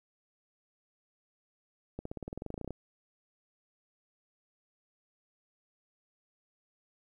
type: accelerating click train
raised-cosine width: 2 ms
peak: -25 dBFS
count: 17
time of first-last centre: 1.99-2.707 s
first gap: 64 ms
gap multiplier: 0.95
effects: 11-bit